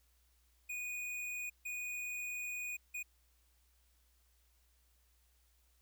square tone bursts at uneven times, 2469 Hz, D#7, 14 cents flat, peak -40 dBFS, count 3, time 0.69-1.5 / 1.65-2.77 / 2.94-3.03 s, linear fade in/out 10 ms, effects added 60 Hz sine -70 dBFS peak until 5.81 s + white hiss -75 dBFS RMS until 5.81 s

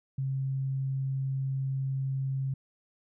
sine tone, 134.4 Hz, C3, 47 cents sharp, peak -28 dBFS, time 0.18-2.54 s, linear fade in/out 5 ms, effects none

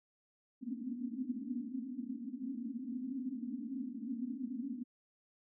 white band-pass noise, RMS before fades -41 dBFS, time 0.61-4.84 s, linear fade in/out 20 ms, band 230 to 270 Hz, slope 96 dB/octave, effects none

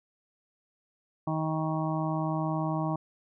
harmonic tone, 157.8 Hz, D#3, 25 cents sharp, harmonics 1 / 2 / 4 / 5 / 6 / 7, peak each -30 / -33 / -36 / -37 / -38 / -38 dBFS, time 1.27-2.96 s, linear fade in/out 5 ms, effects none

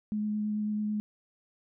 sine tone with vibrato, 211.2 Hz, G#3, 29 cents sharp, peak -28 dBFS, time 0.12-1 s, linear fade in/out 0 ms, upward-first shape sine, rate 9.1 Hz, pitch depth 10 cents each way, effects none

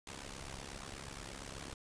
pink noise with amplitude modulation, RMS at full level -43 dBFS, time 0.07-1.74 s, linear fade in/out 2 ms, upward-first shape sine, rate 68.3 Hz, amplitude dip 85%, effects resampled to 22050 Hz

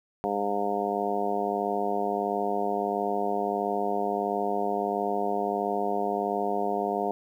harmonic tone, 101.5 Hz, G#2, 39 cents flat, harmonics 2 / 3 / 4 / 5 / 6 / 7 / 8 / 9, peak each -35 / -37 / -31 / -35 / -36 / -29 / -41 / -35 dBFS, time 0.24-7.11 s, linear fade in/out 0 ms, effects 10-bit

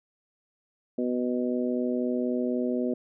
harmonic tone, 123.9 Hz, B2, 6 cents sharp, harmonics 2 / 3 / 4 / 5, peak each -27 / -31 / -33 / -35 dBFS, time 0.98-2.94 s, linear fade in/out 5 ms, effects none

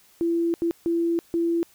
sine tone bursts at uneven times, 337 Hz, E4, 38 cents sharp, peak -20 dBFS, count 4, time 0.21-0.54 / 0.62-0.71 / 0.86-1.19 / 1.34-1.63 s, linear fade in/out 0 ms, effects white hiss -57 dBFS RMS until 1.74 s

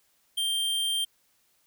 square tone, 3170 Hz, G7, 19 cents sharp, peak -26 dBFS, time 0.37-1.05 s, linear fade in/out 10 ms, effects white hiss -68 dBFS RMS until 1.66 s

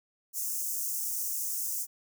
white high-pass noise, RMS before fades -33 dBFS, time 0.33-1.87 s, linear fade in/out 50 ms, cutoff 5800 Hz, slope 48 dB/octave, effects none

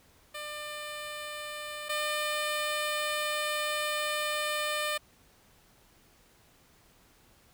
10% pulse tone pair in turn, 598 / 601 Hz, D5 / D5, +31 / +40 cents, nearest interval unison, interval 9 cents, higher second, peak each -29 / -21 dBFS, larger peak second, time 0.34-1.89 / 1.89-4.98 s, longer second, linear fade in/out 10 ms, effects pink hiss -62 dBFS RMS until 7.53 s

